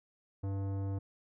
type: tone with tanh clipping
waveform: sine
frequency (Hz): 98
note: G2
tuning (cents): 0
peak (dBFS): -35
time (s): 0.43-0.99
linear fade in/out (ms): 10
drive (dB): 16
effects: none